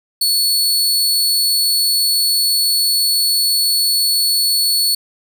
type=tone; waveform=sawtooth; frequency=4414 Hz; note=C#8; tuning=8 cents flat; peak=-10 dBFS; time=0.21-4.95 s; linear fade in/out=5 ms; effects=none